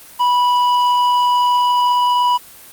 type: tone with tanh clipping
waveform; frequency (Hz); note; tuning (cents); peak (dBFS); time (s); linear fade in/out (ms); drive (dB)
sine; 982; B5; -10; -13; 0.19-2.38; 20; 9
effects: white hiss -40 dBFS RMS until 2.72 s + Opus 24 kbps